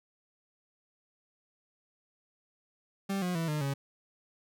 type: tone with pitch steps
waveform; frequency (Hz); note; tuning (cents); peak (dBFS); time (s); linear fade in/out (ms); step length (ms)
40% pulse; 196 / 179.73 / 164.82 / 151.14 / 138.59; G3 / F3 / E3 / D#3 / C#3; 0 / +50 / 0 / -50 / 0; -29; 3.09-3.74; 10; 130
effects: none